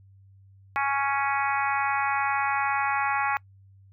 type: harmonic tone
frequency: 277.7 Hz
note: C#4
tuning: 3 cents sharp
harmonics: 3 / 4 / 5 / 6 / 7 / 8 / 9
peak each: -27 / -29 / -31 / -33 / -34 / -35 / -36 dBFS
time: 0.76-3.37 s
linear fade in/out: 0 ms
effects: noise-tail reverb RT60 0.1 s tail -24 dB re dry + added 97 Hz sine -51 dBFS peak until 3.92 s